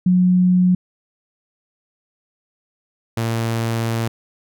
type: tone pair in turn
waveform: sine / sawtooth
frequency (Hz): 181.5 / 114.55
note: F#3 / A#2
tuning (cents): -33 / -30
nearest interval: minor sixth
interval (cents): 797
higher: first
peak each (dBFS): -11 / -15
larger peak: first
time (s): 0.06-0.75 / 3.17-4.08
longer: second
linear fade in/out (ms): 5
effects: none